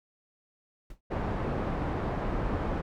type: noise with exponential decay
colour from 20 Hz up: brown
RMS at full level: -36 dBFS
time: 0.9-1.01 s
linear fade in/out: 5 ms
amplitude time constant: 22 ms
type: low-pass noise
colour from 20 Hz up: pink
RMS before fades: -31 dBFS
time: 1.1-2.82 s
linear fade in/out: 20 ms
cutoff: 1100 Hz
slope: 12 dB/octave
effects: none